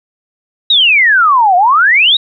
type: exponential two-way sweep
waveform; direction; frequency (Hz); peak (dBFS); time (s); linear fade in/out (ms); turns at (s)
sine; down then up; 3900 to 695 to 3900; -5; 0.7-2.17; 5; 1.56
effects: none